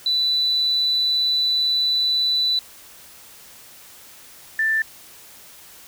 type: tone pair in turn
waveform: sine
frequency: 3979 / 1772.4 Hz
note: B7 / A6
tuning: +12 / +12 cents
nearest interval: octave + major second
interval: 1400 cents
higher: first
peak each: -17 / -17 dBFS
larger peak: neither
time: 0.06-2.59 / 4.59-4.82 s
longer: first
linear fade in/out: 2 ms
effects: white hiss -45 dBFS RMS until 5.87 s